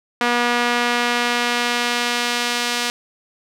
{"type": "tone with band-pass filter sweep", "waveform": "sawtooth", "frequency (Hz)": 240.8, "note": "B3", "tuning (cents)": -44, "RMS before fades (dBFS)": -20, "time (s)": [0.21, 2.9], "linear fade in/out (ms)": 0, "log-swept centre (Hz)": [1700, 4200], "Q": 0.72, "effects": []}